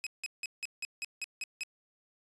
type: tone bursts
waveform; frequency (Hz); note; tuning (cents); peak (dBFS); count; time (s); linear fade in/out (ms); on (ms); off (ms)
sawtooth; 2545; D#7; +39; -31; 9; 0.04-1.634; 0; 26; 170
effects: resampled to 22050 Hz